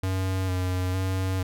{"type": "tone with vibrato", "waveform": "square", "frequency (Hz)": 93, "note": "F#2", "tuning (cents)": 9, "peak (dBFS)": -25, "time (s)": [0.03, 1.43], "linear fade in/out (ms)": 5, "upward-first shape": "square", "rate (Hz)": 1.1, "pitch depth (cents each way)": 23, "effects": []}